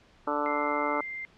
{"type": "harmonic tone", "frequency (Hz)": 146.83, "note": "D3", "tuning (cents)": 0, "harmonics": [2, 3, 4, 5, 6, 7, 8, 9, 10], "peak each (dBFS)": [-34, -36, -33, -43, -32, -39, -34, -34, -44], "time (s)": [0.27, 1.01], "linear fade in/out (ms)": 5}
{"type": "tone", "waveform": "sine", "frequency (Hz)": 2093, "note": "C7", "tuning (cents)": 0, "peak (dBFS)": -34, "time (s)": [0.46, 1.25], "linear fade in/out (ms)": 0}
{"effects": ["pink hiss -59 dBFS RMS until 1.37 s", "low-pass 4000 Hz 12 dB/octave"]}